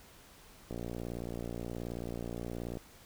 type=click train; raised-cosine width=2 ms; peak=-26 dBFS; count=122; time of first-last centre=0.71-2.771 s; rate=58.7 Hz; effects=pink hiss -57 dBFS RMS until 3.05 s